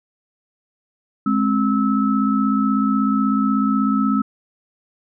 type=tone cluster; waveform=sine; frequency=209.5 / 265.8 / 1301 Hz; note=G#3 / C4 / E6; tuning=+15 / +27 / -23 cents; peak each=-18 / -19 / -23 dBFS; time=1.26-4.22 s; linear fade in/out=5 ms; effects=none